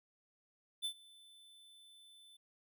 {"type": "tone with ADSR envelope", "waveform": "square", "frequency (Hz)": 3520, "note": "A7", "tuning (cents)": 0, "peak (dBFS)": -35, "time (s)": [0.82, 2.37], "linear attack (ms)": 29, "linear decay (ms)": 82, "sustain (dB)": -24, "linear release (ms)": 9, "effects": []}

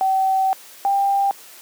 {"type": "tone pair in turn", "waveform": "sine", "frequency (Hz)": [766, 793.4], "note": ["G5", "G5"], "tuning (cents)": [-40, 21], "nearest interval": "minor second", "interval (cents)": 61, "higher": "second", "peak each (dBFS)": -15, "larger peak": "neither", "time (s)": [[0.01, 0.53], [0.85, 1.31]], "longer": "first", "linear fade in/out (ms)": 0, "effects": ["white hiss -43 dBFS RMS until 1.61 s", "high-pass 300 Hz 12 dB/octave"]}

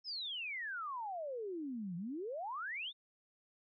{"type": "exponential two-way sweep", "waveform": "sine", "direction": "down then up", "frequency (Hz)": [5350, 165.4, 3724], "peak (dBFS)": -39, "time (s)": [0.04, 2.93], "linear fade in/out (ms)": 50, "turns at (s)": 1.96, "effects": []}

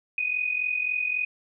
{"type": "tone with amplitude modulation", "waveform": "sine", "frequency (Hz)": 2489, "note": "D#7", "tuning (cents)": 0, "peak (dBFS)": -21, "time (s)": [0.18, 1.25], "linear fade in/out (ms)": 2, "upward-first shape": "sine", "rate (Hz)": 43.7, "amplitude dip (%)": 70, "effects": []}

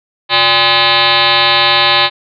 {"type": "tone with frequency modulation", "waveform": "sine", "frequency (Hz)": 2384, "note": "D7", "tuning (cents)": 25, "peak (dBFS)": -7, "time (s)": [0.29, 2.1], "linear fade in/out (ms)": 50, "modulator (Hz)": 225, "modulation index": 7.9, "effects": []}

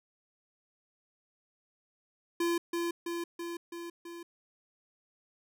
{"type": "tone with echo", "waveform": "square", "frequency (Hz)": 341.5, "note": "F4", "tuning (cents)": -39, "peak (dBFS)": -28, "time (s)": [2.4, 2.58], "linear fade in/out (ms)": 5, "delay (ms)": 330, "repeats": 5, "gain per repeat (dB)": -3, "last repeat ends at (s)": 4.23, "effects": []}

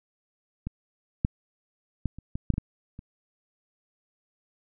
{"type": "clicks", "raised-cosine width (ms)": 5, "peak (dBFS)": [-19, -10, -14, -29, -19, -8, -21, -15, -28], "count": 9, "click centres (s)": [0.67, 1.249, 2.057, 2.186, 2.355, 2.503, 2.539, 2.581, 2.991], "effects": []}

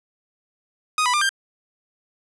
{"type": "tone with pitch steps", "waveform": "sawtooth", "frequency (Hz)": [1246, 988, 1196, 1586], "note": ["D#6", "B5", "D6", "G6"], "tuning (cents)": [2, 0, 31, 20], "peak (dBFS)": -14, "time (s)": [0.98, 1.292], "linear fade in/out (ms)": 2, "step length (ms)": 78, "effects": ["resampled to 24000 Hz", "9-bit"]}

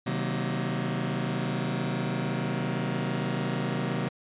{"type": "chord", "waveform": "sawtooth", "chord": "C half-diminished seventh", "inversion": "none", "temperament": "just", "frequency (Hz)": [130.81, 156.98, 188.37, 235.5], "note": ["C3", "Eb3", "Gb3", "Bb3"], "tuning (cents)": [0, 16, 31, 18], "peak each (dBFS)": [-28, -29, -29, -30], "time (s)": [0.06, 4.09], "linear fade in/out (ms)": 10, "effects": ["resampled to 8000 Hz"]}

